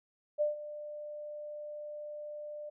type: tone with ADSR envelope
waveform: sine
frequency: 596 Hz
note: D5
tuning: 25 cents sharp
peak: -25 dBFS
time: 0.38-2.7 s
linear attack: 32 ms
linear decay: 140 ms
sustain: -15 dB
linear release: 13 ms
effects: none